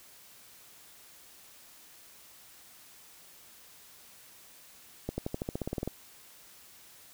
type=accelerating click train; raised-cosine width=2 ms; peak=-19 dBFS; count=13; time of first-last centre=5.09-5.876 s; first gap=90 ms; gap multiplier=0.94; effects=white hiss -55 dBFS RMS until 7.13 s